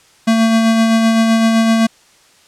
square tone with tremolo, 225 Hz, A3, 39 cents sharp, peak -9 dBFS, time 0.27-1.87 s, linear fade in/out 10 ms, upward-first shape sine, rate 7.8 Hz, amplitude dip 30%, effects white hiss -49 dBFS RMS until 2.47 s + low-pass 8000 Hz 12 dB/octave

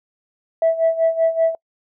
sine tone with tremolo, 655 Hz, E5, 11 cents flat, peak -10 dBFS, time 0.62-1.55 s, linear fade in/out 2 ms, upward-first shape sine, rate 5.2 Hz, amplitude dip 80%, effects noise-tail reverb RT60 0.1 s tail -26 dB re dry + tanh soft clip ceiling -9 dBFS

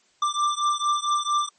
square beating tone pair, 1180 / 1184.4 Hz, D6 / D6, +8 / +14 cents, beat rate 4.4 Hz, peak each -25 / -25 dBFS, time 0.22-1.49 s, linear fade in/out 5 ms, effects white hiss -62 dBFS RMS until 1.58 s + MP3 32 kbps

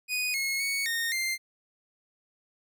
sawtooth tone with pitch steps, 2483 / 2171 / 2223 / 1843 / 2095 Hz, D#7 / C#7 / C#7 / A#6 / C7, -4 / -37 / +4 / -20 / +2 cents, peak -24 dBFS, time 0.08-1.38 s, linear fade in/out 50 ms, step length 260 ms, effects none

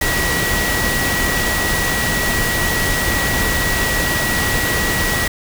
sine tone in noise, 1926 Hz, B6, 44 cents flat, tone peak -20 dBFS, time 0.01-5.28 s, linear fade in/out 5 ms, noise pink, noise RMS -19 dBFS, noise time 0.01-5.28 s, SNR -4 dB, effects none

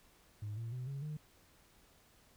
sine tone with pitch steps, 104.8 / 114.95 / 126.08 / 138.28 / 151.67 Hz, G#2 / A#2 / B2 / C#3 / D#3, +16 / -24 / +36 / -4 / -44 cents, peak -37 dBFS, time 0.42-1.17 s, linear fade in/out 5 ms, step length 150 ms, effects tanh soft clip ceiling -37 dBFS + pink hiss -66 dBFS RMS until 2.36 s

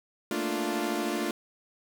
sawtooth chord, Bb major seventh, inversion third, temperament equal, 220 / 233.1 / 293.7 / 349.2 Hz, A3 / Bb3 / D4 / F4, 0 / 0 / 0 / 0 cents, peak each -31 / -33 / -29 / -28 dBFS, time 0.31-1.31 s, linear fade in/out 2 ms, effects 9-bit

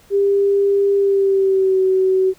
sine tone with pitch glide, 398.9 to 377.2 Hz, G4 to F#4, +30 to +33 cents, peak -12 dBFS, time 0.1-2.34 s, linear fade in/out 50 ms, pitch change -97 cents, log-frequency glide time 0.96-1.81 s, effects pink hiss -51 dBFS RMS until 2.38 s

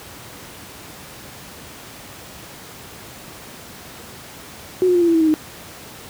sine tone with pitch steps, 367.9 / 358.9 / 350.1 / 341.5 / 333.1 / 324.9 / 317 / 309.2 Hz, F#4 / F4 / F4 / F4 / E4 / E4 / D#4 / D#4, -10 / +47 / +4 / -39 / +18 / -25 / +32 / -11 cents, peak -12 dBFS, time 4.82-5.34 s, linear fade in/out 0 ms, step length 65 ms, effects pink hiss -38 dBFS RMS until 6.09 s + high-pass 80 Hz 12 dB/octave

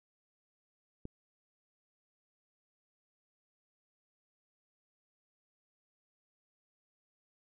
click, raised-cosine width 3 ms, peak -29 dBFS, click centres 1.054 s, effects none

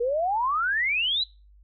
sine exponential sweep, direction up, 460.1 to 4080 Hz, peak -22 dBFS, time 0-1.24 s, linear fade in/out 10 ms, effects noise-tail reverb RT60 0.3 s tail -22 dB re dry + added 50 Hz sine -51 dBFS peak until 1.63 s

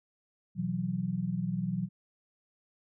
sine chord, B suspended fourth, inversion none, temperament equal, 123.47 / 164.81 / 185 Hz, B2 / E3 / F#3, 0 / 0 / 0 cents, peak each -37 / -34 / -32 dBFS, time 0.55-1.89 s, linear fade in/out 50 ms, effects none

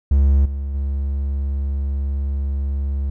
triangle tone with level steps, 69.3 Hz, C#2, in tune, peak -9 / -20 / -17 dBFS, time 0.11-3.1 s, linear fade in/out 5 ms, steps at 0.45 / 0.74 s, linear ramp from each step 10 ms, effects none

